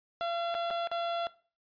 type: tone with dropouts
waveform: 30% pulse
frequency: 682 Hz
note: F5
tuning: 41 cents flat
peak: -28 dBFS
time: 0.21-1.27 s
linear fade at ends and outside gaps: 0 ms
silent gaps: 0.543-0.55 / 0.704-0.709 / 0.873-0.915 s
effects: noise-tail reverb RT60 0.4 s tail -19 dB re dry + resampled to 11025 Hz